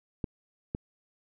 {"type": "clicks", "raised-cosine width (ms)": 3, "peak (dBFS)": -18, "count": 2, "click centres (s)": [0.242, 0.749], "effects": []}